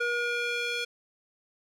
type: tone with band-pass filter sweep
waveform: square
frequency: 478.2 Hz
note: A#4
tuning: 44 cents sharp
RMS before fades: -30 dBFS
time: 0-0.85 s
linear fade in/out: 10 ms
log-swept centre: 1500 to 3100 Hz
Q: 1.4
effects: none